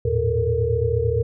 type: tone cluster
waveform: sine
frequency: 80.5 / 106.4 / 115.2 / 435.6 / 469.2 Hz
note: E2 / G#2 / A#2 / A4 / A#4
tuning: -41 / +42 / -20 / -17 / +11 cents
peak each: -25 / -27 / -24 / -26 / -22 dBFS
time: 0.05-1.23 s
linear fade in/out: 5 ms
effects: none